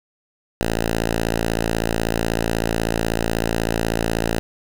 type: tone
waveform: 5% pulse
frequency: 56.2 Hz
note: A1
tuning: 37 cents sharp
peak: -8 dBFS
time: 0.61-4.39 s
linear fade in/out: 0 ms
effects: none